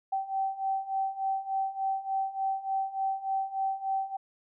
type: beating tone pair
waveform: sine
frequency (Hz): 772 / 775.4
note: G5 / G5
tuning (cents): -27 / -19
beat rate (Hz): 3.4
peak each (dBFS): -33 / -30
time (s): 0.12-4.17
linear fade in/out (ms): 10
effects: none